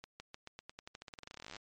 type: accelerating click train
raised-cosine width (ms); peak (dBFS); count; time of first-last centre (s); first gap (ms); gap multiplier
0.2; -29; 30; 0.04-1.565; 160; 0.9
effects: MP3 48 kbps